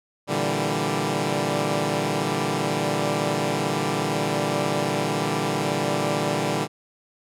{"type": "chord", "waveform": "10% pulse", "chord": "E half-diminished seventh", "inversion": "second", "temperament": "equal", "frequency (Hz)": [116.54, 146.83, 164.81, 196], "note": ["Bb2", "D3", "E3", "G3"], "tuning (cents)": [0, 0, 0, 0], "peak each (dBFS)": [-22, -18, -21, -19], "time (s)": [0.27, 6.68], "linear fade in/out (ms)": 50, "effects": ["low-pass 11000 Hz 12 dB/octave"]}